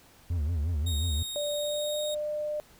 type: tone with vibrato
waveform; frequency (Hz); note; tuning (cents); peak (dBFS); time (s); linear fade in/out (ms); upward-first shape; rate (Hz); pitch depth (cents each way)
triangle; 79.6; D#2; +40; -24; 0.3-1.23; 5; sine; 5.6; 180
type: tone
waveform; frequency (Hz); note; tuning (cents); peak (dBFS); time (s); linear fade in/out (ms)
sawtooth; 3729; A#7; 0; -31; 0.86-2.15; 10
type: tone with pitch glide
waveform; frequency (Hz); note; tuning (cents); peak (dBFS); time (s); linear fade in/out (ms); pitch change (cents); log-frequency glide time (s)
sine; 587.3 to 600.3; D5 to D5; 0 to +38; -29; 1.36-2.6; 0; +38; 1.5-2.02
effects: pink hiss -57 dBFS RMS until 2.79 s